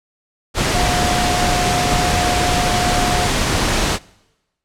sine tone in noise, 717 Hz, F5, 45 cents sharp, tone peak -20 dBFS, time 0.72-3.3 s, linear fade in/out 50 ms, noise pink, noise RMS -17 dBFS, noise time 0.54-3.99 s, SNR -6 dB, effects noise-tail reverb RT60 1.0 s tail -24 dB re dry + low-pass 8000 Hz 12 dB/octave

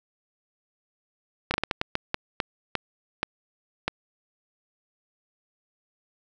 slowing click train, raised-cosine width 0.3 ms, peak -8 dBFS, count 12, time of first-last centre 1.51-3.88 s, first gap 30 ms, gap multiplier 1.36, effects none

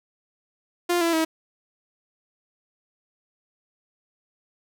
sawtooth tone with pitch steps, 350 / 335.4 / 321.3 Hz, F4 / E4 / E4, +4 / +30 / -44 cents, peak -16 dBFS, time 0.89-1.25 s, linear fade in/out 10 ms, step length 120 ms, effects none

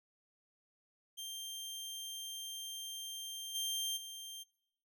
sawtooth tone with level steps, 3170 Hz, G7, 19 cents sharp, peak -39 / -32 / -42 dBFS, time 1.17-4.44 s, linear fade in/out 20 ms, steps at 3.54 / 3.96 s, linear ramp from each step 20 ms, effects noise-tail reverb RT60 0.7 s tail -24 dB re dry

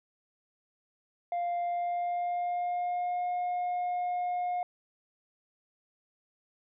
sine tone with pitch glide, 698.5 to 715.7 Hz, F5 to F5, 0 to +42 cents, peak -26 dBFS, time 1.32-4.63 s, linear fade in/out 2 ms, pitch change +42 cents, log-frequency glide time 1.59-3.27 s, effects tanh soft clip ceiling -28 dBFS

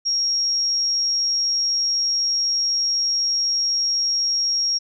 sine tone, 5588 Hz, F8, in tune, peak -18 dBFS, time 0.05-4.79 s, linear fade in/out 20 ms, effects none

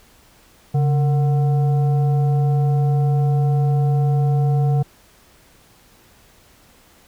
sine tone with frequency modulation, 140 Hz, C#3, 18 cents sharp, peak -14 dBFS, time 0.74-4.83 s, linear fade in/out 10 ms, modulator 598 Hz, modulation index 0.36, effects pink hiss -52 dBFS RMS until 7.07 s

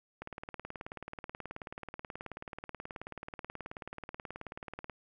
click train, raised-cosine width 0.5 ms, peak -26 dBFS, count 88, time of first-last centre 0.22-4.897 s, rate 18.6 Hz, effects none

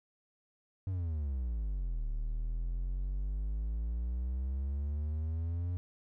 triangle exponential two-way sweep, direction down then up, 97.4 to 36.71 to 89.7 Hz, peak -30 dBFS, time 0.87-5.77 s, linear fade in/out 0 ms, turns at 2.08 s, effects none

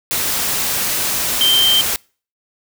sine tone in noise, 3136 Hz, G7, in tune, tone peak -11 dBFS, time 1.41-1.81 s, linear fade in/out 0 ms, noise white, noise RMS -19 dBFS, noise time 0.11-1.96 s, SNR +5 dB, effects noise-tail reverb RT60 0.4 s tail -26 dB re dry

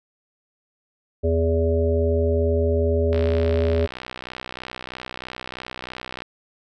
harmonic tone, 82.41 Hz, E2, in tune, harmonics 1 / 3 / 5 / 7 / 8, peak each -20 / -28 / -22 / -25 / -38 dBFS, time 1.23-3.87 s, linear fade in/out 20 ms
click train, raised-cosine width 0.3 ms, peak -16 dBFS, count 196, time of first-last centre 3.13-6.22 s, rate 63.1 Hz
effects none

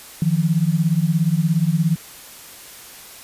sine beating tone pair, 155.56 / 172.56 Hz, D#3 / F3, 0 / -20 cents, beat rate 17 Hz, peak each -18 dBFS, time 0.22-1.96 s, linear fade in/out 2 ms, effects white hiss -40 dBFS RMS until 3.23 s + resampled to 32000 Hz

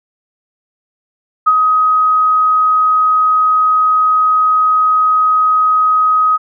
sine tone with ADSR envelope, 1260 Hz, D#6, 21 cents sharp, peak -4 dBFS, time 1.46-6.38 s, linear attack 17 ms, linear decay 42 ms, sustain -4 dB, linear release 28 ms, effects none

